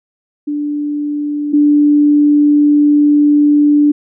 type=tone pair in turn; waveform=sine; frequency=293.7 / 293.7 Hz; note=D4 / D4; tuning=0 / 0 cents; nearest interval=unison; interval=0 cents; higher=neither; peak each=-15 / -6 dBFS; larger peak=second; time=0.47-1.53 / 1.53-3.92 s; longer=second; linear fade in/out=10 ms; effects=none